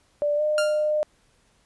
sine tone with pitch glide, 587 to 606.3 Hz, D5 to D#5, -1 to -45 cents, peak -20 dBFS, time 0.22-1.03 s, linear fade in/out 0 ms, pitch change +56 cents, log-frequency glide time 0.36-0.42 s
sawtooth tone with exponential decay, 1396.9 Hz, F6, in tune, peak -18 dBFS, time 0.58-0.91 s, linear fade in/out 1 ms, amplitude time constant 71 ms
effects pink hiss -63 dBFS RMS until 1.65 s + resampled to 24000 Hz

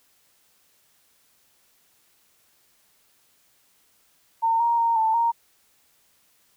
sine tone with pitch steps, 910 / 936 / 925 / 886 / 930 Hz, A#5 / A#5 / A#5 / A5 / A#5, -42 / +7 / -14 / +12 / -4 cents, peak -18 dBFS, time 4.42-5.32 s, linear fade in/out 20 ms, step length 180 ms, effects white hiss -63 dBFS RMS until 6.56 s

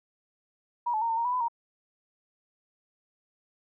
sine tone with pitch steps, 958 / 865 / 925 / 903 / 931 / 986 / 1003 / 934 Hz, A#5 / A5 / A#5 / A5 / A#5 / B5 / B5 / A#5, +47 / -30 / -14 / +45 / -2 / -3 / +26 / +3 cents, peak -25 dBFS, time 0.86-1.484 s, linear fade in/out 10 ms, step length 78 ms, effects none

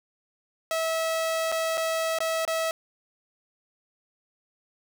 sawtooth tone with dropouts, 649 Hz, E5, 27 cents flat, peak -21 dBFS, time 0.71-2.71 s, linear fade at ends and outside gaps 1 ms, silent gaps 1.518-1.523 / 1.773-1.777 / 2.187-2.204 / 2.451-2.477 s, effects none

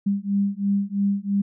sine beating tone pair, 198.3 / 201.3 Hz, G3 / G3, +20 / +46 cents, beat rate 3 Hz, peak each -23 dBFS, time 0.06-1.42 s, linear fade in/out 10 ms, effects none

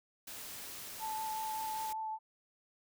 white noise, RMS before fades -46 dBFS, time 0.27-1.93 s, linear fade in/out 5 ms
sine tone with vibrato, 876 Hz, A5, 8 cents flat, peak -36 dBFS, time 0.99-2.19 s, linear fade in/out 50 ms, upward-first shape triangle, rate 5.2 Hz, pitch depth 15 cents each way
effects none

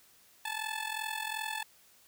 15% pulse tone with amplitude modulation, 871 Hz, A5, 18 cents flat, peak -25 dBFS, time 0.45-1.63 s, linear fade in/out 5 ms, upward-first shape sine, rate 42.7 Hz, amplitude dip 75%, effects white hiss -62 dBFS RMS until 2.07 s

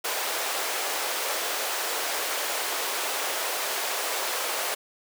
pink high-pass noise, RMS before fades -29 dBFS, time 0.04-4.75 s, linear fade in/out 10 ms, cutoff 460 Hz, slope 24 dB/octave, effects none

